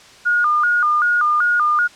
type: tone with vibrato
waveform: sine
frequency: 1318.5 Hz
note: E6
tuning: in tune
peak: -13 dBFS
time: 0.25-1.88 s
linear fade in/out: 20 ms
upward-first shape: square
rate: 2.6 Hz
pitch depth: 150 cents each way
effects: white hiss -44 dBFS RMS until 1.95 s + low-pass 6000 Hz 12 dB/octave